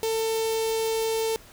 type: tone with notch filter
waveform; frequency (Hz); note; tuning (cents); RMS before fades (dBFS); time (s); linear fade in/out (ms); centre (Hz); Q
sawtooth; 447; A4; +27; -26; 0.03-1.36; 0; 1500; 0.64
effects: pink hiss -50 dBFS RMS until 1.52 s